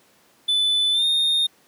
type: tone with pitch glide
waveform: triangle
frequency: 3498 to 3672 Hz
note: A7 to A#7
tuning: -11 to -27 cents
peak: -16 dBFS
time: 0.48-1.47 s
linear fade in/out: 10 ms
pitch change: +84 cents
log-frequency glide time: 0.92-1.05 s
effects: pink hiss -57 dBFS RMS until 1.67 s + high-pass 200 Hz 12 dB/octave